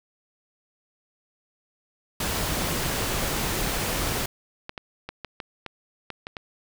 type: noise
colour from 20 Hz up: pink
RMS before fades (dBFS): -27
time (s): 2.2-4.26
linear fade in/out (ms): 5
type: clicks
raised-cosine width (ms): 0.3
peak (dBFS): -18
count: 11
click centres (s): 3.022 / 4.174 / 4.694 / 4.778 / 5.09 / 5.247 / 5.402 / 5.663 / 6.103 / 6.269 / 6.368
effects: none